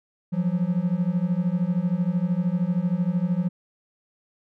triangle beating tone pair, 170.9 / 183.9 Hz, F3 / F#3, -37 / -10 cents, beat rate 13 Hz, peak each -22 dBFS, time 0.32-3.49 s, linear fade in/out 20 ms, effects none

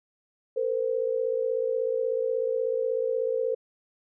sine tone pair together, 455.7 / 512.1 Hz, A#4 / C5, -39 / -37 cents, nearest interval major second, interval 202 cents, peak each -27 dBFS, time 0.56-3.55 s, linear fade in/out 10 ms, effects none

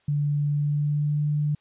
sine tone with pitch glide, 145.9 to 148.45 Hz, D3 to D3, -11 to +19 cents, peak -21 dBFS, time 0.08-1.55 s, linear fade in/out 5 ms, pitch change +30 cents, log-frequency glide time 0.49-1.25 s, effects white hiss -65 dBFS RMS until 1.6 s + resampled to 8000 Hz

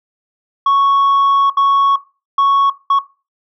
sine tone bursts at uneven times, 1109 Hz, C#6, in tune, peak -6 dBFS, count 4, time 0.66-1.5 / 1.57-1.96 / 2.38-2.7 / 2.9-2.99 s, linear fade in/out 5 ms, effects noise-tail reverb RT60 0.3 s tail -18 dB re dry + tanh soft clip ceiling -8 dBFS

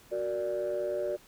sine chord, Gb augmented, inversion none, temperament equal, 370 / 466.2 / 587.3 Hz, Gb4 / Bb4 / D5, 0 / 0 / 0 cents, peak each -33 / -36 / -30 dBFS, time 0.11-1.17 s, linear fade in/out 20 ms, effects tanh soft clip ceiling -24 dBFS + pink hiss -57 dBFS RMS until 1.27 s

